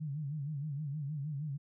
sine tone with vibrato, 146.4 Hz, D3, 5 cents flat, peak -35 dBFS, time 0-1.58 s, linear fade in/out 20 ms, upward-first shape sine, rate 6.4 Hz, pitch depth 120 cents each way, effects none

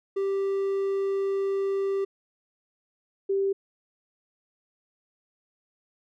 triangle / sine tone pair in turn, 392 / 392 Hz, G4 / G4, 0 / 0 cents, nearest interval unison, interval 0 cents, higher neither, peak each -22 dBFS, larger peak neither, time 0.16-2.05 / 3.29-3.53 s, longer first, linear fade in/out 10 ms, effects none

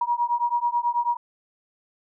sine beating tone pair, 951 / 960.2 Hz, A#5 / B5, +34 / -49 cents, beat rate 9.2 Hz, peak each -24 dBFS, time 0.01-1.17 s, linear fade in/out 5 ms, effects none

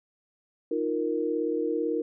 sine chord, Eb suspended second, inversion none, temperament equal, 311.1 / 349.2 / 466.2 Hz, Eb4 / F4 / Bb4, 0 / 0 / 0 cents, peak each -30 / -31 / -28 dBFS, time 0.71-2.02 s, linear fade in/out 5 ms, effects none

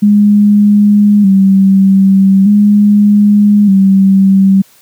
sine tone with vibrato, 199.8 Hz, G3, 33 cents sharp, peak -3 dBFS, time 0.02-4.62 s, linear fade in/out 10 ms, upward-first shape square, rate 0.41 Hz, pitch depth 56 cents each way, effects white hiss -45 dBFS RMS until 4.81 s + high-pass 80 Hz 12 dB/octave

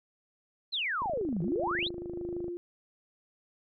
sine exponential two-way sweep, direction down then up, 4284 to 153.7 to 4284 Hz, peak -29 dBFS, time 0.72-1.89 s, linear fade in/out 20 ms, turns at 1.42 s
click train, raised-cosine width 2 ms, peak -29 dBFS, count 39, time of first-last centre 1.02-2.482 s, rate 26 Hz
sine tone with tremolo, 349.2 Hz, F4, in tune, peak -33 dBFS, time 1.42-2.57 s, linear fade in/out 0 ms, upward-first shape sine, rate 1.3 Hz, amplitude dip 40%
effects none

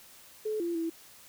sine tone with pitch steps, 430.7 / 342 / 329.6 Hz, A4 / F4 / E4, -37 / -36 / 0 cents, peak -29 dBFS, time 0.45-0.9 s, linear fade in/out 10 ms, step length 150 ms, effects white hiss -54 dBFS RMS until 1.28 s

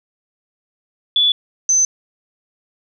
sine tone pair in turn, 3444 / 6137 Hz, A7 / G8, -38 / -38 cents, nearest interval minor seventh, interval 1000 cents, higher second, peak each -11 dBFS, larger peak neither, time 1.16-1.32 / 1.69-1.85 s, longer neither, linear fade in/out 2 ms, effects none

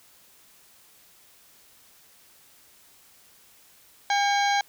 harmonic tone with a mistuned harmonic, 806 Hz, G5, 48 cents sharp, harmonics 1 / 2 / 3 / 4 / 5 / 6 / 7 / 8, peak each -22 / -28 / -31 / -34 / -33 / -40 / -41 / -37 dBFS, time 4.1-4.61 s, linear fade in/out 2 ms, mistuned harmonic 3, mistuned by -130 cents, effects white hiss -56 dBFS RMS until 4.68 s

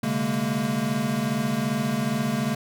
square tone cluster, 130 / 144.7 / 205.8 / 228.3 Hz, C3 / D3 / G#3 / A#3, -11 / -25 / -16 / -36 cents, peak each -34 / -31 / -29 / -27 dBFS, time 0.03-2.55 s, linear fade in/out 5 ms, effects none

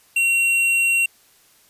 triangle tone with hard clipping, 2740 Hz, F7, 34 cents flat, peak -17 dBFS, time 0.16-1.06 s, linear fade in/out 5 ms, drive 12 dB, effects white hiss -55 dBFS RMS until 1.69 s + resampled to 32000 Hz

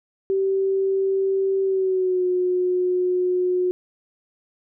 sine tone with pitch glide, 386.7 to 362.9 Hz, G4 to F#4, -24 to -34 cents, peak -18 dBFS, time 0.3-3.71 s, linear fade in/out 0 ms, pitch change -110 cents, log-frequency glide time 1.63-2.25 s, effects none

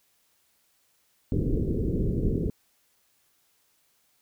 pink low-pass noise, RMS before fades -26 dBFS, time 1.32-2.5 s, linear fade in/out 2 ms, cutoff 450 Hz, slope 48 dB/octave, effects white hiss -68 dBFS RMS until 4.21 s

